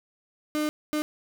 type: tone bursts at uneven times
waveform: 35% pulse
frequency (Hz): 302.9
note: D#4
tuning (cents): -46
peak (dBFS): -23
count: 2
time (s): 0.55-0.69 / 0.93-1.02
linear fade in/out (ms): 0
effects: none